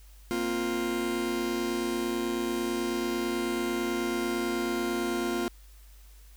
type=chord; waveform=40% pulse; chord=Bb suspended second; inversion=none; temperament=just; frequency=233.1 / 262.2 / 349.6 Hz; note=Bb3 / C4 / F4; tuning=0 / +4 / +2 cents; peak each=-33 / -34 / -29 dBFS; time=0.31-5.48 s; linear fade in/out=0 ms; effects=added 50 Hz sine -49 dBFS peak until 6.36 s + white hiss -60 dBFS RMS until 6.36 s